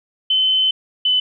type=tone pair in turn; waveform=sine; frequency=3054 / 3014 Hz; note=G7 / F#7; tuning=-46 / +31 cents; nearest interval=unison; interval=23 cents; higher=first; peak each=-13 dBFS; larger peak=neither; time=0.3-0.71 / 1.05-1.2 s; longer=first; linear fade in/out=5 ms; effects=none